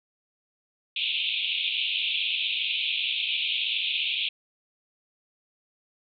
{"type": "band-pass noise", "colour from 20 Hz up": "white", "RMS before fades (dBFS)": -28, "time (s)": [0.96, 4.29], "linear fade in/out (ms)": 5, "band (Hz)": [2400, 3700], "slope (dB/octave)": 96, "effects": []}